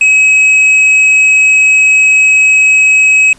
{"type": "tone with hard clipping", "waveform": "sine", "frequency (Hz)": 2554, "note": "D#7", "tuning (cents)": 45, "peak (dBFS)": -5, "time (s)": [0.01, 3.33], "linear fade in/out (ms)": 2, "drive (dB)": 4, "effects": ["pink hiss -42 dBFS RMS until 3.38 s", "resampled to 24000 Hz"]}